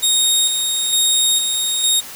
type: tone with tremolo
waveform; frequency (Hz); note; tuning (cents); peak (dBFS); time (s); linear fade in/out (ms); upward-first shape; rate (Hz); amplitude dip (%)
20% pulse; 3729; A#7; 0; -7; 0.02-2.01; 20; square; 1.1; 40
effects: white hiss -34 dBFS RMS until 2.15 s